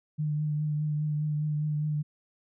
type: tone with vibrato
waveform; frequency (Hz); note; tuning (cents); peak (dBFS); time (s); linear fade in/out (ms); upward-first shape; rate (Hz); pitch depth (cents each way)
sine; 150.8; D3; +46; -26; 0.18-2.03; 20; triangle; 4.9; 25
effects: none